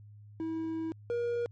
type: tone pair in turn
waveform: triangle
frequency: 323.3 / 475.4 Hz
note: E4 / A#4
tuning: -34 / +34 cents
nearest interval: perfect fifth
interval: 668 cents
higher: second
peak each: -30 / -27 dBFS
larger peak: second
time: 0.4-0.92 / 1.1-1.46 s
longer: first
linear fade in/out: 0 ms
effects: added 104 Hz sine -49 dBFS peak until 1.51 s + MP3 32 kbps